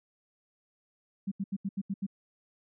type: tone bursts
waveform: sine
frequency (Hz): 196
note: G3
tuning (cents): 0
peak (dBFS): -29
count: 7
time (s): 1.27-2.066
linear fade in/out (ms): 10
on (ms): 46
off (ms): 79
effects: none